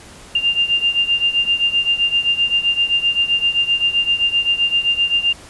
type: beating tone pair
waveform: sine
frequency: 2794 / 2801.7 Hz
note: F7 / F7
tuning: 0 / +5 cents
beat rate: 7.7 Hz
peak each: -16 / -19 dBFS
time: 0.35-5.33 s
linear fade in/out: 5 ms
effects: pink hiss -40 dBFS RMS until 5.49 s + resampled to 24000 Hz